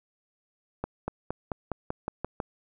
accelerating click train, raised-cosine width 1 ms, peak -16 dBFS, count 9, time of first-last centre 0.84-2.402 s, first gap 240 ms, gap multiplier 0.94, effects none

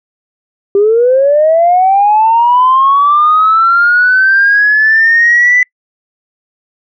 sine linear sweep, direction up, 392 to 2000 Hz, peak -4 dBFS, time 0.75-5.63 s, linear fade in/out 2 ms, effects noise-tail reverb RT60 0.1 s tail -26 dB re dry + tanh soft clip ceiling 0 dBFS

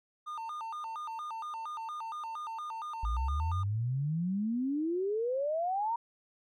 triangle tone with vibrato, 1046.5 Hz, C6, in tune, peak -35 dBFS, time 0.26-3.64 s, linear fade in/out 20 ms, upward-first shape square, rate 4.3 Hz, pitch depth 260 cents each way
sine exponential sweep, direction up, 53.6 to 953 Hz, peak -29 dBFS, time 3.03-5.96 s, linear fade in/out 5 ms
effects none

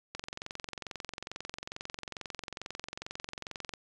click train, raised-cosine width 0.2 ms, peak -21 dBFS, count 81, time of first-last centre 0.15-3.737 s, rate 22.3 Hz, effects resampled to 22050 Hz

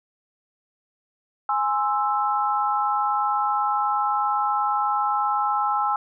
sine chord, Ab augmented, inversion none, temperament equal, 830.6 / 1046.5 / 1318.5 Hz, Ab5 / C6 / E6, 0 / 0 / 0 cents, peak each -23 / -27 / -24 dBFS, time 1.49-5.96 s, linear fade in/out 2 ms, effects none

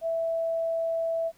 sine tone, 659.3 Hz, E5, in tune, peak -25 dBFS, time 0.01-1.32 s, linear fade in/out 50 ms, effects pink hiss -61 dBFS RMS until 1.37 s

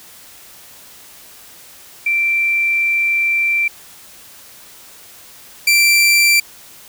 sine / sawtooth tone pair in turn, 2349 / 2349 Hz, D7 / D7, 0 / 0 cents, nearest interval unison, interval 0 cents, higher neither, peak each -13 / -6 dBFS, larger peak second, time 2.06-3.68 / 5.67-6.4 s, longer first, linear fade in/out 5 ms, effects white hiss -41 dBFS RMS until 6.88 s

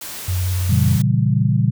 white noise, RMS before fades -31 dBFS, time 0.01-1.02 s, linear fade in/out 5 ms
sine tone with vibrato, 91.1 Hz, F#2, 26 cents flat, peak -17 dBFS, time 0.28-0.97 s, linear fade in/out 5 ms, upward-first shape sine, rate 18 Hz, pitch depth 43 cents each way
sine chord, A# diminished seventh, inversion none, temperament equal, 116.54 / 138.59 / 164.81 / 196 Hz, A#2 / C#3 / E3 / G3, 0 / 0 / 0 / 0 cents, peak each -17 / -18 / -22 / -21 dBFS, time 0.69-1.71 s, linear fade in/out 10 ms
effects none

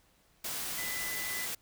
sine tone in noise, 2000 Hz, B6, 21 cents sharp, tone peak -38 dBFS, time 0.78-1.46 s, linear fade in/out 5 ms, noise white, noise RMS -37 dBFS, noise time 0.44-1.55 s, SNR -4 dB, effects pink hiss -67 dBFS RMS until 1.61 s

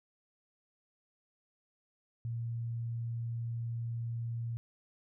sine tone, 116.54 Hz, A#2, in tune, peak -34 dBFS, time 2.25-4.57 s, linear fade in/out 0 ms, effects none

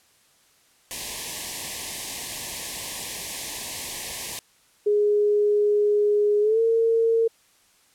white band-stop noise, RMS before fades -31 dBFS, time 0.91-4.39 s, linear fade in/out 0 ms, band 1100 to 1700 Hz, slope 96 dB/octave
sine tone with pitch glide, 415.3 to 455.5 Hz, G#4 to A#4, 0 to -40 cents, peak -17 dBFS, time 4.86-7.28 s, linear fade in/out 10 ms, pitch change +160 cents, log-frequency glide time 6.41-6.6 s
effects white hiss -60 dBFS RMS until 7.94 s + low-pass 11000 Hz 12 dB/octave

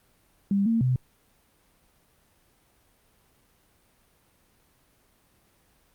sine tone with pitch steps, 198.8 / 227.9 / 127.3 Hz, G3 / A#3 / C3, +25 / -39 / -47 cents, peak -20 dBFS, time 0.51-0.96 s, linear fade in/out 2 ms, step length 150 ms, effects pink hiss -64 dBFS RMS until 5.94 s + Opus 32 kbps

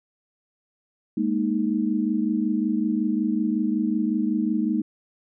sine chord, Ab suspended second, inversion none, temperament equal, 207.7 / 233.1 / 311.1 Hz, Ab3 / Bb3 / Eb4, 0 / 0 / 0 cents, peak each -25 dBFS, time 1.17-4.82 s, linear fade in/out 5 ms, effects none

